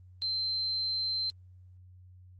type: tone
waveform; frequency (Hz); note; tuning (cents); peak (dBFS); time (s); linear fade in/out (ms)
sine; 4110; C8; -32; -29; 0.22-1.3; 0
effects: added 91 Hz sine -51 dBFS peak until 2.39 s + Opus 32 kbps